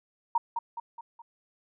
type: tone with echo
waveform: sine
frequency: 934 Hz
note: A#5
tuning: 3 cents sharp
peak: -21 dBFS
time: 0.35-0.38 s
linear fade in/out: 5 ms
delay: 210 ms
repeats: 4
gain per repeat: -6 dB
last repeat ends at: 1.22 s
effects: none